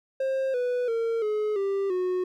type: tone with pitch steps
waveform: triangle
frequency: 532 / 493.5 / 457.8 / 424.7 / 394 / 365.5 Hz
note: C5 / B4 / A#4 / G#4 / G4 / F#4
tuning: +29 / -1 / -31 / +39 / +9 / -21 cents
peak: -22 dBFS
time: 0.2-2.24 s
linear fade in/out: 5 ms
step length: 340 ms
effects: none